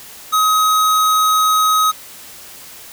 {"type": "tone", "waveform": "square", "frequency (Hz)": 1266, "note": "D#6", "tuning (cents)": 30, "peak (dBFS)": -12, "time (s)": [0.32, 1.92], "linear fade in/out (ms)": 20, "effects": ["white hiss -37 dBFS RMS until 2.92 s"]}